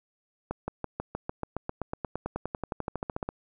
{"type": "accelerating click train", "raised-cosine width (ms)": 1, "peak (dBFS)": -17, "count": 27, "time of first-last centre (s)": [0.51, 3.29], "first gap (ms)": 170, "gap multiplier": 0.96, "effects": []}